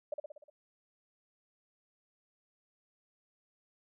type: tone with echo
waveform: sine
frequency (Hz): 594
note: D5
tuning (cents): +20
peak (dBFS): -32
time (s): 0.12-0.14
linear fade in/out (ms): 5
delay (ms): 60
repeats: 6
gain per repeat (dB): -4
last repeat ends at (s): 0.5
effects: none